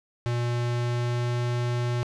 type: tone with pitch glide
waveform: square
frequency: 120 to 121.04 Hz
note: B2 to B2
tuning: -49 to -34 cents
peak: -25 dBFS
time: 0.26-2.03 s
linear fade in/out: 0 ms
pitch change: +15 cents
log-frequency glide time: 0.39-1.42 s
effects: low-pass 6000 Hz 12 dB/octave